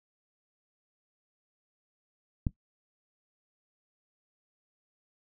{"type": "click", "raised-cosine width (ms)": 5, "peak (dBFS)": -15, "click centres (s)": 2.468, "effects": ["noise-tail reverb RT60 0.1 s tail -17 dB re dry"]}